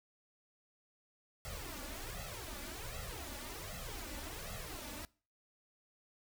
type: noise with flanger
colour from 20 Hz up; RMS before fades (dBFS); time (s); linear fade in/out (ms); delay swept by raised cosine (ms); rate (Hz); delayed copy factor
pink; -45; 1.45-5.05; 0; 1.5 to 3.5; 1.3; +0.95
effects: noise-tail reverb RT60 0.4 s tail -23 dB re dry